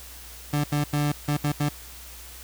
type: tone bursts at uneven times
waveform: 30% pulse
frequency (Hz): 146.83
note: D3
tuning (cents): 0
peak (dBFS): -19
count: 6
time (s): 0.53-0.64 / 0.72-0.84 / 0.93-1.12 / 1.28-1.37 / 1.44-1.52 / 1.6-1.69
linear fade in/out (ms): 5
effects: added 60 Hz sine -45 dBFS peak until 2.43 s + white hiss -44 dBFS RMS until 2.43 s